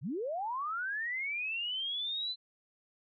sine linear sweep, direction up, 103.83 to 4072 Hz, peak -33 dBFS, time 0.01-2.36 s, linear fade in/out 50 ms, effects none

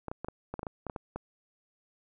clicks, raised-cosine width 1 ms, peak -22 dBFS, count 12, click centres 0.083 / 0.115 / 0.246 / 0.285 / 0.54 / 0.593 / 0.631 / 0.668 / 0.867 / 0.898 / 0.962 / 1.16 s, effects none

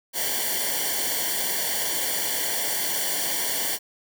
white noise with comb filter, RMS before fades -26 dBFS, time 0.13-3.79 s, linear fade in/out 50 ms, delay 0.78 ms, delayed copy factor -0.95, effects none

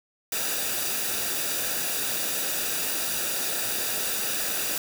white noise with comb filter, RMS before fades -28 dBFS, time 0.32-4.78 s, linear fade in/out 2 ms, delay 0.94 ms, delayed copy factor -0.55, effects none

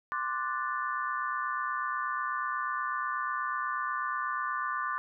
sine chord, D dominant seventh, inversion third, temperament equal, 1046.5 / 1174.7 / 1480 / 1760 Hz, C6 / D6 / F#6 / A6, 0 / 0 / 0 / 0 cents, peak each -36 / -33 / -37 / -38 dBFS, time 0.12-4.98 s, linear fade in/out 0 ms, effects none

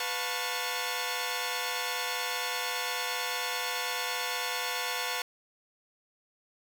10% pulse tone cluster, 496.7 / 713 / 885 / 1104 Hz, B4 / F5 / A5 / C#6, +10 / +36 / +10 / -7 cents, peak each -28 dBFS, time 0-5.22 s, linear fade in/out 2 ms, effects none

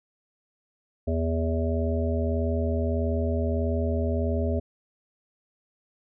harmonic tone, 81.6 Hz, E2, 17 cents flat, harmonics 1 / 3 / 5 / 7 / 8, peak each -25 / -30 / -32 / -33 / -34 dBFS, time 1.07-4.6 s, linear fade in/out 10 ms, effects none

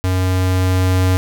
square tone with level ramp, 92.5 Hz, F#2, in tune, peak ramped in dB -15 to -12 dBFS, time 0.04-1.17 s, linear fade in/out 0 ms, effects none

